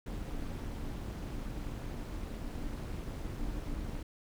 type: noise with amplitude modulation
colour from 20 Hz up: brown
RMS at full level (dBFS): -36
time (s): 0.06-4.03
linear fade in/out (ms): 5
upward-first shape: sine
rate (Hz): 261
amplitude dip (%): 65
effects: none